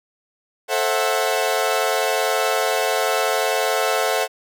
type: chord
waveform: sawtooth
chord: F# half-diminished seventh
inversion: first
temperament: equal with one note detuned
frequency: 440 / 531.2 / 659.3 / 740 Hz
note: A4 / C5 / E5 / F#5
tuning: 0 / +26 / 0 / 0 cents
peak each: -20 dBFS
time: 0.68-4.28 s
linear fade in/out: 50 ms
effects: none